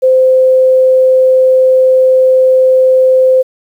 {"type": "tone", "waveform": "sine", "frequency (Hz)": 518, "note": "C5", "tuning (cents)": -17, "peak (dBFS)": -4, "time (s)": [0.02, 3.43], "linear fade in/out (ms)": 20, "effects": ["7-bit"]}